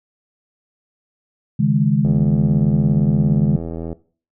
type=chord; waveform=sine; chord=C# suspended second; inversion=none; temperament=just; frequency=138.59 / 155.92 / 207.9 Hz; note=C#3 / D#3 / G#3; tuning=0 / +4 / +2 cents; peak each=-17 dBFS; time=1.59-3.57 s; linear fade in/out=10 ms
type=click train; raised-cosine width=2 ms; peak=-15 dBFS; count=156; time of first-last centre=2.05-3.929 s; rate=82.5 Hz
effects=noise-tail reverb RT60 0.4 s tail -18 dB re dry